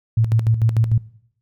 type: tone with tremolo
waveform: sine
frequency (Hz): 112.6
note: A2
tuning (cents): +40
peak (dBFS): -12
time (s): 0.17-0.98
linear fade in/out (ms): 5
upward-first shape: square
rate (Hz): 6.7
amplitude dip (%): 65
effects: noise-tail reverb RT60 0.7 s tail -21 dB re dry